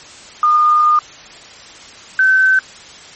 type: tone pair in turn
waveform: sine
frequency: 1218 / 1534.6 Hz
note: D#6 / G6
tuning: -37 / -37 cents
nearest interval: major third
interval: 400 cents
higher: second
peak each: -8 dBFS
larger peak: neither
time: 0.43-0.99 / 2.19-2.59 s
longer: first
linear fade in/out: 2 ms
effects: white hiss -37 dBFS RMS until 3.15 s + MP3 32 kbps